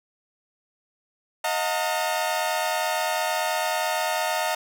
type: tone cluster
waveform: sawtooth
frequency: 629 / 718 / 906 Hz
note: D#5 / F5 / A#5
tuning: +19 / +48 / -50 cents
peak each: -24 dBFS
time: 1.44-4.55 s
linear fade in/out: 5 ms
effects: none